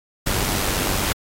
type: noise with amplitude modulation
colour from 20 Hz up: pink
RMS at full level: -20 dBFS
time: 0.26-1.13 s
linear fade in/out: 10 ms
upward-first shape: sine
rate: 96.8 Hz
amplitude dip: 40%
effects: AAC 48 kbps